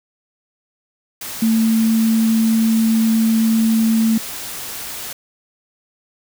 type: tone in noise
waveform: sine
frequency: 224 Hz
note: A3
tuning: 31 cents sharp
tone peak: -12 dBFS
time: 1.42-4.18 s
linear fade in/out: 5 ms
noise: white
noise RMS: -29 dBFS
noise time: 1.21-5.13 s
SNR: +14 dB
effects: none